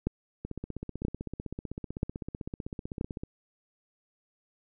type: two click trains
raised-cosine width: 3 ms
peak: -23 / -14 dBFS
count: 45 / 4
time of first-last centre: 0.45-3.235 / 0.07-3.011 s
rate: 15.8 / 1.02 Hz
effects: none